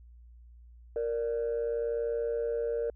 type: tone pair together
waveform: sine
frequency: 466.5 / 587.3 Hz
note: A#4 / D5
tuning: +1 / 0 cents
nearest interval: major third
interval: 399 cents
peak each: -28 / -34 dBFS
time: 0.96-2.9 s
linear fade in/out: 2 ms
effects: tanh soft clip ceiling -24 dBFS + added 59 Hz sine -50 dBFS peak until 2.95 s